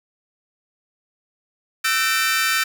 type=tone cluster; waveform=sawtooth; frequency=1323 / 1527 / 1819 / 2348 Hz; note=E6 / G6 / A#6 / D7; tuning=+6 / -46 / -43 / -1 cents; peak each=-20 dBFS; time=1.84-2.64 s; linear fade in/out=10 ms; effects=7-bit